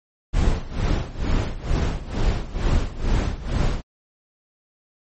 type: noise with tremolo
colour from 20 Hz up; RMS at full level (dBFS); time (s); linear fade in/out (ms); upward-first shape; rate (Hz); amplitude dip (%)
brown; -18; 0.33-3.82; 20; sine; 2.2; 85
effects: MP3 32 kbps